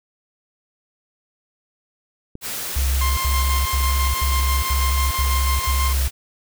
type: click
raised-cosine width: 3 ms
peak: -21 dBFS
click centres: 2.354 s
type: noise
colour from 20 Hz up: white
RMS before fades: -28 dBFS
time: 2.41-6.11 s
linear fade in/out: 50 ms
type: tone bursts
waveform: sine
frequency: 67 Hz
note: C2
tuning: 42 cents sharp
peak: -17 dBFS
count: 7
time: 2.76-6.08 s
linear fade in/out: 5 ms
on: 410 ms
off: 75 ms
type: tone with tremolo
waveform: sawtooth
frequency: 1056 Hz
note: C6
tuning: 16 cents sharp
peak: -19 dBFS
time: 3.01-5.93 s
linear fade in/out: 5 ms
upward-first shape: square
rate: 6.1 Hz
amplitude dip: 35%
effects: none